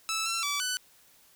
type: tone with pitch steps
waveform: 10% pulse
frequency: 1314 / 1348 / 1152 / 1496 Hz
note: E6 / E6 / D6 / F#6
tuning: -6 / +38 / -34 / +19 cents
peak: -20 dBFS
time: 0.09-0.77 s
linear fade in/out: 0 ms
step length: 170 ms
effects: white hiss -60 dBFS RMS until 1.35 s